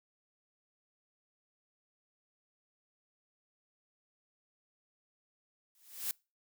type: noise with exponential growth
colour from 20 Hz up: blue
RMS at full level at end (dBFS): -32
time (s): 5.75-6.11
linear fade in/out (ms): 1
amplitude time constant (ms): 78
effects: noise-tail reverb RT60 0.3 s tail -26 dB re dry